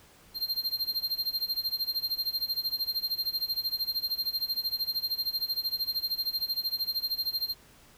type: tone with tremolo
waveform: square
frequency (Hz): 4186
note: C8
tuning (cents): 0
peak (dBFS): -26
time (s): 0.34-7.55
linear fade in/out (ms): 50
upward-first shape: sine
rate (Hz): 13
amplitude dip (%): 90
effects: pink hiss -57 dBFS RMS until 7.97 s